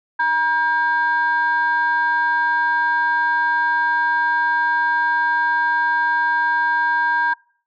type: tone pair together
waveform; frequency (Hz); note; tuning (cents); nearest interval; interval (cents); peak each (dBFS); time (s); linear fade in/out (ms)
sine; 951.4 / 1600; A#5 / G6; +35 / +35; major sixth; 900; -17; 0.19-7.34; 10
effects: noise-tail reverb RT60 0.5 s tail -25 dB re dry + tanh soft clip ceiling -10 dBFS